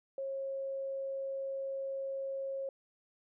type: tone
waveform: sine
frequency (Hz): 542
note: C#5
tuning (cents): -39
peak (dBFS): -35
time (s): 0.18-2.69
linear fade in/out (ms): 2
effects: none